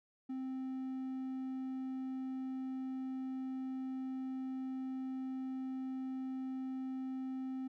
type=tone; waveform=triangle; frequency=261.6 Hz; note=C4; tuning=in tune; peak=-36 dBFS; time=0.29-7.68 s; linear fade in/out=10 ms; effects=none